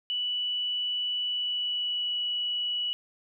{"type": "tone with pitch glide", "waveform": "sine", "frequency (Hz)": [2960, 2940], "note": ["F#7", "F#7"], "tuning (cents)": [0, -12], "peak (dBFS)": -27, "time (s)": [0.1, 2.93], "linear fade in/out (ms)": 0, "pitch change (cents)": -12, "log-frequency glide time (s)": [1.25, 2.17], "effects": []}